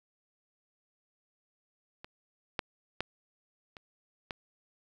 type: clicks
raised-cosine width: 0.3 ms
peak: -28 / -14 / -15 / -30 / -20 dBFS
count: 5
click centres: 2.045 / 2.592 / 3.006 / 3.768 / 4.308 s
effects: 9-bit